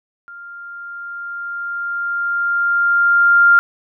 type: tone with level ramp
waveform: sine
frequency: 1396.9 Hz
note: F6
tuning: in tune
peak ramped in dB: -33 to -6 dBFS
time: 0.28-3.59 s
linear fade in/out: 0 ms
effects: none